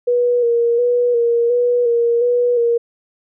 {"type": "tone with vibrato", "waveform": "sine", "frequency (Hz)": 478, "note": "A#4", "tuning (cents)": 43, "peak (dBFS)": -12, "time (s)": [0.07, 2.78], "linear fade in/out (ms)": 10, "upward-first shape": "square", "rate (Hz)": 1.4, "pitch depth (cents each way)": 30, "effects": []}